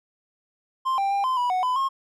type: tone with pitch steps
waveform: triangle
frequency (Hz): 1050 / 789 / 798 / 1032 / 979 / 739 / 1006 / 1077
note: C6 / G5 / G5 / C6 / B5 / F#5 / B5 / C6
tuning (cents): +6 / +11 / +31 / -24 / -15 / -2 / +32 / +50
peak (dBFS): -19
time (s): 0.85-1.89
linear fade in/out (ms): 20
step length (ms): 130
effects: none